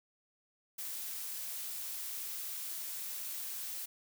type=noise; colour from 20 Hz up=blue; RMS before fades=-41 dBFS; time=0.78-3.86 s; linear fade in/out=10 ms; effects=none